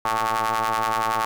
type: ring-modulated tone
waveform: sawtooth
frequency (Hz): 111.7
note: A2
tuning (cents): +27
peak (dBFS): -14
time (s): 0.05-1.25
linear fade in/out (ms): 0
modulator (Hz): 1000
effects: 8-bit